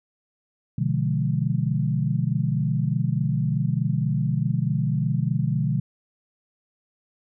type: chord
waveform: sine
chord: B diminished seventh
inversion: none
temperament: equal with one note detuned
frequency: 123.47 / 146.83 / 171.52 / 207.7 Hz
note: B2 / D3 / F3 / Ab3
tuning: 0 / 0 / -31 / 0 cents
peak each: -25 / -24 / -27 / -30 dBFS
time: 0.78-5.8 s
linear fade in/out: 5 ms
effects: none